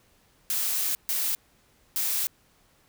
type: noise bursts at uneven times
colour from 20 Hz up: blue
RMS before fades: -27 dBFS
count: 3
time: 0.5-0.95 / 1.09-1.35 / 1.96-2.27 s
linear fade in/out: 0 ms
effects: pink hiss -63 dBFS RMS until 2.88 s